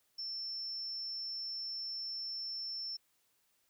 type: tone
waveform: sine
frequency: 5370 Hz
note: E8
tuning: 31 cents sharp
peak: -38 dBFS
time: 0.18-2.97 s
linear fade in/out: 10 ms
effects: white hiss -75 dBFS RMS until 3.69 s